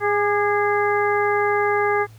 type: harmonic tone with a mistuned harmonic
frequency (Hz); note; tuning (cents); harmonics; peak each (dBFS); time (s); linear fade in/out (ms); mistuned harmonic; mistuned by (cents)
412.5; G#4; -12; 1 / 2 / 3 / 4 / 5; -20 / -23 / -25 / -26 / -27; 0-2.07; 50; 3; -42
effects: added 111 Hz sine -42 dBFS peak until 2.18 s + pink hiss -54 dBFS RMS until 2.18 s